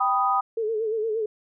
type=chord; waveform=sine; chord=G augmented; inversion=none; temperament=equal; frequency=784 / 987.8 / 1244.5 Hz; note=G5 / B5 / D#6; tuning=0 / 0 / 0 cents; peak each=-24 / -26 / -22 dBFS; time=0-0.41 s; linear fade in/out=10 ms
type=tone with vibrato; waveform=sine; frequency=440 Hz; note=A4; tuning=in tune; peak=-23 dBFS; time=0.57-1.26 s; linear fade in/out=5 ms; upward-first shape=sine; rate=8.6 Hz; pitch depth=71 cents each way
effects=none